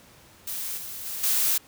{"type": "noise with level steps", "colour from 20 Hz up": "blue", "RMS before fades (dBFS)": [-32, -37, -33, -23], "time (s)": [0.47, 1.58], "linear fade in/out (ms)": 5, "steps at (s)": [0.77, 1.05, 1.23], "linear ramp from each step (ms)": 10, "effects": ["pink hiss -53 dBFS RMS until 1.67 s", "high-pass 60 Hz 12 dB/octave"]}